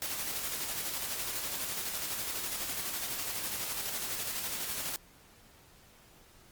white noise with tremolo, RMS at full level -35 dBFS, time 0.02-4.96 s, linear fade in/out 0 ms, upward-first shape square, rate 12 Hz, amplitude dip 30%, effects pink hiss -59 dBFS RMS until 6.51 s + Opus 48 kbps

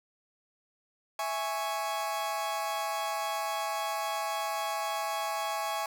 40% pulse chord, C# minor, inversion first, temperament equal, 659.3 / 830.6 / 1108.7 Hz, E5 / G#5 / C#6, 0 / 0 / 0 cents, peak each -36 / -33 / -35 dBFS, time 1.19-5.86 s, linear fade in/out 2 ms, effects none

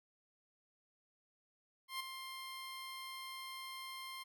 15% pulse tone with ADSR envelope, 1056 Hz, C6, 16 cents sharp, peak -31 dBFS, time 1.88-4.24 s, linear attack 120 ms, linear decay 9 ms, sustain -8 dB, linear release 19 ms, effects none

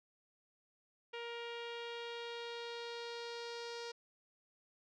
sawtooth tone with low-pass filter sweep, 470 Hz, A#4, 14 cents sharp, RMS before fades -45 dBFS, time 1.13-3.92 s, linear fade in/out 10 ms, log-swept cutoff 2900 to 5000 Hz, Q 2.7, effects none

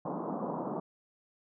pink band-pass noise, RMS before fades -36 dBFS, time 0.05-0.8 s, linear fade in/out 5 ms, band 160 to 1100 Hz, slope 48 dB/octave, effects none

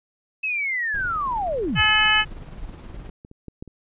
sine linear sweep, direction down, 2622 to 51.91 Hz, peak -22 dBFS, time 0.43-1.82 s, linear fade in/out 10 ms
brown noise with tremolo, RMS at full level -35 dBFS, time 0.94-3.1 s, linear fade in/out 5 ms, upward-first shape sine, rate 19 Hz, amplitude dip 40%
harmonic tone, 428.8 Hz, A4, 45 cents flat, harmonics 2 / 3 / 4 / 5 / 6 / 7, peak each -26 / -25 / -20 / -26 / -22 / -20 dBFS, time 1.75-2.25 s, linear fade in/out 50 ms
clicks, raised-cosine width 3 ms, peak -30 / -27 / -29 / -31 / -23 / -21 / -30 dBFS, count 7, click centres 2.945 / 3.092 / 3.249 / 3.314 / 3.483 / 3.625 / 3.677 s
effects resampled to 8000 Hz

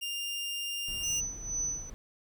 sawtooth tone, 2802 Hz, F7, 5 cents sharp, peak -30 dBFS, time 0.01-1.21 s, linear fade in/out 20 ms
brown noise, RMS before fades -45 dBFS, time 0.88-1.94 s, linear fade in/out 0 ms
sine tone with tremolo, 6000 Hz, F#8, 23 cents sharp, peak -29 dBFS, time 1.03-1.9 s, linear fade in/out 5 ms, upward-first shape sine, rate 2.1 Hz, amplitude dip 80%
effects none

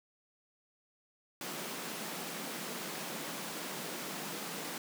pink high-pass noise, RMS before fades -41 dBFS, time 1.41-4.78 s, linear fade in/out 2 ms, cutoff 160 Hz, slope 48 dB/octave, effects none

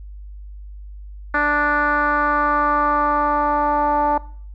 10% pulse tone with low-pass filter sweep, 293.7 Hz, D4, in tune, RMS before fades -18 dBFS, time 1.34-4.18 s, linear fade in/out 5 ms, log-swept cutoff 1600 to 890 Hz, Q 3.7, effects noise-tail reverb RT60 0.5 s tail -20 dB re dry + added 50 Hz sine -33 dBFS peak until 4.54 s

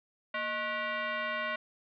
sine tone with frequency modulation, 234 Hz, A#3, 7 cents sharp, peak -31 dBFS, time 0.34-1.56 s, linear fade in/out 5 ms, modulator 854 Hz, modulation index 2.7, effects none

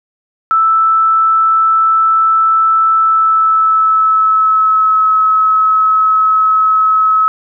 sine tone with pitch glide, 1318.5 to 1288.4 Hz, E6 to E6, 0 to -40 cents, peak -7 dBFS, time 0.51-7.28 s, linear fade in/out 0 ms, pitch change -40 cents, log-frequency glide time 2.95-5.09 s, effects none

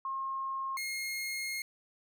sine / sawtooth tone pair in turn, 1073 / 2146 Hz, C6 / C7, +43 / +43 cents, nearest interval octave, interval 1200 cents, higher second, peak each -33 / -31 dBFS, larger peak second, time 0.05-0.77 / 0.77-1.62 s, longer second, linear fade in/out 2 ms, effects none

